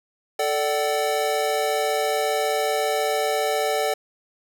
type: chord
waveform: square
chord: D major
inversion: second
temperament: equal with one note detuned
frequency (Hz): 440 / 587.3 / 758.2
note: A4 / D5 / F#5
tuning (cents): 0 / 0 / +42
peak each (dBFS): -26 / -26 / -26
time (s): 0.39-3.94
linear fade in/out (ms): 5
effects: none